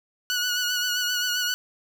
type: tone with vibrato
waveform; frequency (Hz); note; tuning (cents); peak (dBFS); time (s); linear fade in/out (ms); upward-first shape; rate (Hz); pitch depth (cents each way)
15% pulse; 1466; F#6; -16; -17; 0.3-1.54; 0; sine; 7.6; 32
effects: none